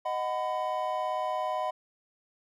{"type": "chord", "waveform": "triangle", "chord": "B major", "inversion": "first", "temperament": "equal with one note detuned", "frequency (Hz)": [622.3, 740, 1003.9], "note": ["D#5", "F#5", "B5"], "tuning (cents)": [0, 0, 28], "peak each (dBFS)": -31, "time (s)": [0.05, 1.71], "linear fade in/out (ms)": 10, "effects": []}